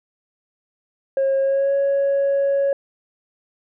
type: tone with pitch glide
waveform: sine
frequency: 541 to 555.6 Hz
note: C#5 to C#5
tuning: -42 to +4 cents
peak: -14 dBFS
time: 1.17-2.73 s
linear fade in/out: 2 ms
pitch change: +46 cents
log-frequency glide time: 1.4-1.74 s
effects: tanh soft clip ceiling -14 dBFS